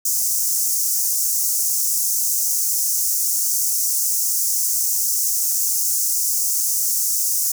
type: high-pass noise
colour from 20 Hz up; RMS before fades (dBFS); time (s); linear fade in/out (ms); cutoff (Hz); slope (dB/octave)
pink; -20; 0.05-7.52; 5; 5700; 48
effects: none